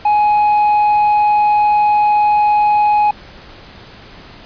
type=tone with tanh clipping; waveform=triangle; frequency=837 Hz; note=G#5; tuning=13 cents sharp; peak=-10 dBFS; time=0.05-3.11 s; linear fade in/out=5 ms; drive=8 dB; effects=pink hiss -38 dBFS RMS until 4.45 s + resampled to 11025 Hz